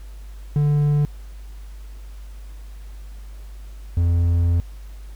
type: tone pair in turn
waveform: triangle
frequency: 146.83 / 85.65 Hz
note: D3 / F2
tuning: 0 / -33 cents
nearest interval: major sixth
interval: 933 cents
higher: first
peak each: -13 dBFS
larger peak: neither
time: 0.56-1.05 / 3.97-4.6 s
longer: second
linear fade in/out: 0 ms
effects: added 50 Hz sine -34 dBFS peak until 5.15 s + pink hiss -53 dBFS RMS until 5.15 s

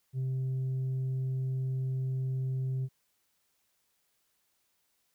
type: tone with tanh clipping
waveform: sine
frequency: 130.81 Hz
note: C3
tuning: in tune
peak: -30 dBFS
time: 0.13-2.89 s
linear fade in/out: 50 ms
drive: 2 dB
effects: white hiss -75 dBFS RMS until 5.14 s

